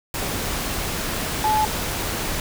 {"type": "tone in noise", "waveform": "sine", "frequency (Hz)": 860, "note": "A5", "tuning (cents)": -40, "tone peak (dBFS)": -17, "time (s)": [1.44, 1.65], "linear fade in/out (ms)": 2, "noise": "pink", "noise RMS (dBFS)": -26, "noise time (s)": [0.14, 2.4], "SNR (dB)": 6, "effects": []}